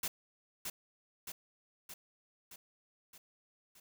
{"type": "noise with echo", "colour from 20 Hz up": "white", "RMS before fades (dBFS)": -36, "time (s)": [0.03, 0.08], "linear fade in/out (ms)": 5, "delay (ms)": 620, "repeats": 6, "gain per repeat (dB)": -4, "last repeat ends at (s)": 3.8, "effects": []}